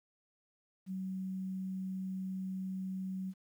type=tone with quantisation; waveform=sine; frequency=188.6 Hz; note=F#3; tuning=33 cents sharp; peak=-36 dBFS; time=0.86-3.34 s; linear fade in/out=50 ms; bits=11; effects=none